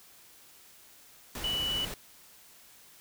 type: tone in noise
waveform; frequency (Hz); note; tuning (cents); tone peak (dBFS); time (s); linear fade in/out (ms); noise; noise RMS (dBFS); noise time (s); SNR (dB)
sine; 2960; F#7; 0; -29; 1.44-1.85; 2; pink; -39; 1.35-1.94; +7
effects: white hiss -56 dBFS RMS until 3 s